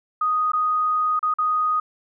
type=tone with dropouts; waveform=sine; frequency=1244.5 Hz; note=D#6; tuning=in tune; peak=-18 dBFS; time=0.21-1.8 s; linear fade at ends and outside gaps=5 ms; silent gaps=0.519-0.533 / 1.193-1.228 / 1.34-1.385 s; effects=none